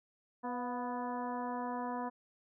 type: harmonic tone with a mistuned harmonic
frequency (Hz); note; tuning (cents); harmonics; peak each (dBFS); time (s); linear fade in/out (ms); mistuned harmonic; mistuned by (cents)
246.9; B3; 0; 1 / 2 / 3 / 4 / 5 / 6 / 7; -40 / -44 / -42 / -40 / -51 / -54 / -53; 0.43-2.1; 20; 3; -40
effects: none